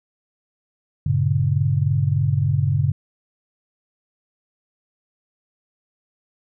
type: chord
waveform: sine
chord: G diminished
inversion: none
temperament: just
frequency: 98 / 117.6 / 141.12 Hz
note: G2 / Bb2 / Db3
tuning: 0 / +16 / +31 cents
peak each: -21 / -23 / -19 dBFS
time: 1.06-2.92 s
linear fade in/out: 5 ms
effects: none